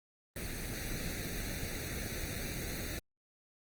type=noise with comb filter; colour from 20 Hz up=pink; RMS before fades=-39 dBFS; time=0.36-2.99 s; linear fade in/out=2 ms; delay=0.48 ms; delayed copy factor=+0.8; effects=Opus 24 kbps